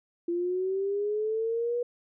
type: linear sweep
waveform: sine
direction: up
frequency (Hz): 340.4 to 486.8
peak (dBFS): -26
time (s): 0.28-1.83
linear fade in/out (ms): 5
effects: none